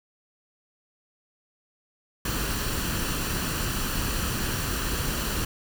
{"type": "noise with comb filter", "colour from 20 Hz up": "pink", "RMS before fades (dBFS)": -28, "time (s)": [2.25, 5.45], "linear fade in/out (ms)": 5, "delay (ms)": 0.69, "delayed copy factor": 0.5, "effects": []}